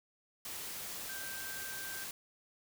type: tone in noise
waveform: sine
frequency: 1568 Hz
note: G6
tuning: in tune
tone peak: -45 dBFS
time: 1.09-2.04 s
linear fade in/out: 2 ms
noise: white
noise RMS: -43 dBFS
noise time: 0.45-2.11 s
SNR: -5 dB
effects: none